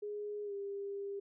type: tone with pitch glide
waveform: sine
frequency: 415.3 to 399.5 Hz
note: G#4 to G4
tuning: 0 to +33 cents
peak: -38 dBFS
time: 0.02-1.2 s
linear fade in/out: 10 ms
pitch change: -67 cents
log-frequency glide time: 0.44-0.53 s
effects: none